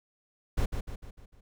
brown noise with echo, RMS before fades -25 dBFS, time 0.57-0.66 s, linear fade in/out 10 ms, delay 150 ms, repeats 5, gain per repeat -6 dB, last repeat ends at 1.41 s, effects none

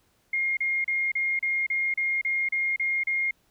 sine tone bursts, 2133 Hz, C7, 33 cents sharp, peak -23 dBFS, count 11, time 0.33-3.31 s, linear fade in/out 5 ms, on 240 ms, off 34 ms, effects pink hiss -67 dBFS RMS until 3.5 s

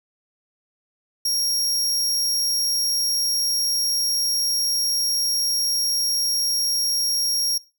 sawtooth tone, 5588 Hz, F8, in tune, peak -17 dBFS, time 1.25-7.58 s, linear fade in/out 5 ms, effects noise-tail reverb RT60 0.3 s tail -21 dB re dry

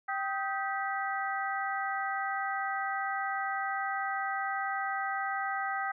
harmonic tone with a mistuned harmonic, 390.8 Hz, G4, 5 cents flat, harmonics 2 / 3 / 4 / 5, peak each -34 / -36 / -37 / -38 dBFS, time 0.08-5.92 s, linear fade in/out 10 ms, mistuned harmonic 3, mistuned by +120 cents, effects none

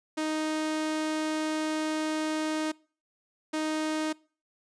sawtooth tone pair in turn, 311.1 / 311.1 Hz, D#4 / D#4, 0 / 0 cents, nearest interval unison, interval 0 cents, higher neither, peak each -24 dBFS, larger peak neither, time 0.17-2.72 / 3.53-4.13 s, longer first, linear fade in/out 10 ms, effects noise-tail reverb RT60 0.4 s tail -24 dB re dry + resampled to 22050 Hz

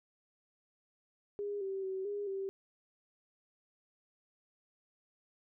sine tone with pitch steps, 408.2 / 387 / 380.4 / 408.3 / 388.4 Hz, G#4 / G4 / F#4 / G#4 / G4, -30 / -22 / +48 / -29 / -16 cents, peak -35 dBFS, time 1.39-2.49 s, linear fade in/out 0 ms, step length 220 ms, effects none

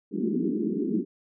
pink band-pass noise, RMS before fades -27 dBFS, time 0.11-1.05 s, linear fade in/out 50 ms, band 180 to 410 Hz, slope 96 dB/octave, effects none

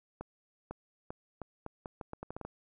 accelerating click train, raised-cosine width 1 ms, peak -26 dBFS, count 13, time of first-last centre 0.21-2.45 s, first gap 500 ms, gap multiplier 0.79, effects none

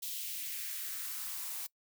blue noise with high-pass filter sweep, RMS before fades -40 dBFS, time 0.02-1.67 s, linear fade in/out 10 ms, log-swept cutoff 3400 to 720 Hz, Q 1.9, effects noise-tail reverb RT60 0.1 s tail -22 dB re dry

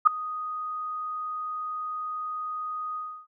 sine tone with ADSR envelope, 1244.5 Hz, D#6, in tune, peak -9 dBFS, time 0.05-3.27 s, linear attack 21 ms, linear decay 4 ms, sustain -21 dB, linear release 310 ms, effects none

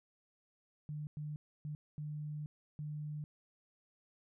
sine tone bursts at uneven times, 150 Hz, D3, 37 cents sharp, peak -39 dBFS, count 5, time 0.89-1.07 / 1.17-1.36 / 1.65-1.75 / 1.98-2.46 / 2.79-3.24 s, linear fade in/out 0 ms, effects none

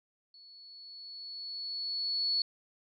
sine tone with level ramp, 4406 Hz, C#8, 11 cents flat, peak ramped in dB -53 to -26 dBFS, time 0.34-2.42 s, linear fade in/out 2 ms, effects none

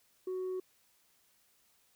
sine tone, 371 Hz, F#4, 5 cents sharp, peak -32 dBFS, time 0.27-0.6 s, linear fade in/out 5 ms, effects tanh soft clip ceiling -33 dBFS + white hiss -70 dBFS RMS until 1.95 s

